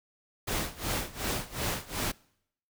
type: noise with tremolo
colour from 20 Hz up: pink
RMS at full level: -30 dBFS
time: 0.47-2.12 s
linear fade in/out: 10 ms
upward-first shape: sine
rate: 2.7 Hz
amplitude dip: 90%
effects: noise-tail reverb RT60 0.7 s tail -24 dB re dry